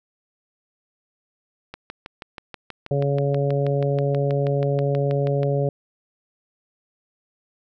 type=click train; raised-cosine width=0.3 ms; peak=-18 dBFS; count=24; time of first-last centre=1.74-5.432 s; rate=6.23 Hz
type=harmonic tone; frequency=140.8 Hz; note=C#3; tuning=27 cents sharp; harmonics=1 / 2 / 3 / 4 / 5; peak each=-21 / -33 / -25 / -25 / -34 dBFS; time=2.91-5.69 s; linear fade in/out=2 ms
effects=none